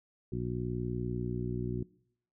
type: harmonic tone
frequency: 60.5 Hz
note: B1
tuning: 35 cents flat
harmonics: 1 / 2 / 3 / 4 / 5 / 6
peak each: -42 / -36 / -38 / -41 / -44 / -39 dBFS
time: 0.32-1.83 s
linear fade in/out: 5 ms
effects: noise-tail reverb RT60 0.7 s tail -23 dB re dry